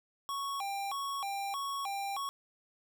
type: tone with vibrato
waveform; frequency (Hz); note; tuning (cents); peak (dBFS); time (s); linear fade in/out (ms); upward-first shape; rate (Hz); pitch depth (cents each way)
square; 938; A#5; +11; -35; 0.29-2.29; 0; square; 1.6; 290
effects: none